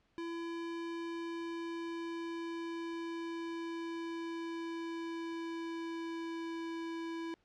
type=tone with pitch glide; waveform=square; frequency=335.8 to 331.2 Hz; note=E4 to E4; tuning=+32 to +8 cents; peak=-39 dBFS; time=0.18-7.34 s; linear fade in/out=0 ms; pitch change=-24 cents; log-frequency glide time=1.03-6.68 s; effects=pink hiss -74 dBFS RMS until 7.44 s + low-pass 4000 Hz 12 dB/octave